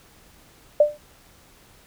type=tone with exponential decay; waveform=sine; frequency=594 Hz; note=D5; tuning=20 cents sharp; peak=-8 dBFS; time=0.8-0.98 s; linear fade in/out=5 ms; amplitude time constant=38 ms; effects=pink hiss -53 dBFS RMS until 1.86 s